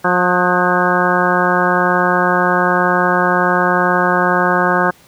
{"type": "harmonic tone with a mistuned harmonic", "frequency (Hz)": 178.9, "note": "F3", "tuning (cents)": 42, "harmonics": [1, 2, 3, 4, 5, 6, 7, 8, 9], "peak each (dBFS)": [-20, -20, -20, -20, -20, -20, -20, -20, -20], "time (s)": [0.04, 4.91], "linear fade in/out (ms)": 10, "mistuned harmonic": 8, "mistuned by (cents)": 67, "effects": ["pink hiss -47 dBFS RMS until 5.07 s", "high-pass 80 Hz 12 dB/octave"]}